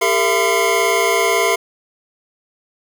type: tone cluster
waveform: square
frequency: 398.8 / 457 / 673 / 1018 / 2149 Hz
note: G4 / A#4 / E5 / C6 / C7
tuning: +30 / -34 / +36 / -48 / +46 cents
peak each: -21 dBFS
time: 0.01-1.56 s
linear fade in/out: 10 ms
effects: none